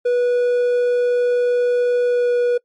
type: tone with pitch glide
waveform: triangle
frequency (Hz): 488.6 to 485.5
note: B4 to B4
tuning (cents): -19 to -30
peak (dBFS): -12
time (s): 0.05-2.58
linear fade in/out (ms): 10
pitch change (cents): -11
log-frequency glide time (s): 2.05-2.34
effects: noise-tail reverb RT60 0.1 s tail -24 dB re dry + MP3 48 kbps